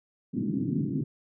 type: band-pass noise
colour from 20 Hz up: pink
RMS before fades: -29 dBFS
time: 0.33-1.04 s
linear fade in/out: 10 ms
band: 130 to 320 Hz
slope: 48 dB/octave
effects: none